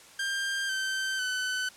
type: tone with pitch steps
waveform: sawtooth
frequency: 1592 / 1550.3 / 1509.6 Hz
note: G6 / G6 / F#6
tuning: +26 / -20 / +34 cents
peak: -25 dBFS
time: 0.19-1.69 s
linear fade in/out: 5 ms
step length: 500 ms
effects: white hiss -52 dBFS RMS until 1.76 s + low-pass 9000 Hz 12 dB/octave